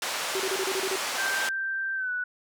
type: band-pass noise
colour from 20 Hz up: pink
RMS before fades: -31 dBFS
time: 0.02-1.49 s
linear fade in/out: 2 ms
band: 710 to 9200 Hz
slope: 12 dB/octave
type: tone bursts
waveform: sine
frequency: 382.6 Hz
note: G4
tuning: 42 cents flat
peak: -27 dBFS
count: 8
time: 0.35-0.959 s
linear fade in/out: 2 ms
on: 49 ms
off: 31 ms
type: tone with pitch glide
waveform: sine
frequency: 1568 to 1480 Hz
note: G6 to F#6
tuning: 0 to 0 cents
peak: -27 dBFS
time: 1.18-2.24 s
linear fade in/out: 5 ms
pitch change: -100 cents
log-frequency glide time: 1.95-2.11 s
effects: none